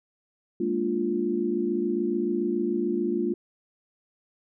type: chord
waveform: sine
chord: Bb dominant seventh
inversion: third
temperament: equal with one note detuned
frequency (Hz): 206.2 / 233.1 / 293.7 / 349.2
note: Ab3 / Bb3 / D4 / F4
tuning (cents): -12 / 0 / 0 / 0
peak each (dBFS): -31 / -30 / -32 / -26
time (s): 0.6-3.34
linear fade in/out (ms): 5
effects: none